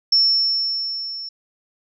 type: tone with level ramp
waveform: sine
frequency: 5400 Hz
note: E8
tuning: 41 cents sharp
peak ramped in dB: -11 to -29 dBFS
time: 0.12-1.29 s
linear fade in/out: 5 ms
effects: none